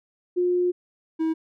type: tone pair in turn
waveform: sine / triangle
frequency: 357.1 / 321.3 Hz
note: F4 / E4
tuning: +39 / -44 cents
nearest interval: major second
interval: 183 cents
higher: first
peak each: -19 / -19 dBFS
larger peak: neither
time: 0.36-0.72 / 1.19-1.34 s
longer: first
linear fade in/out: 20 ms
effects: none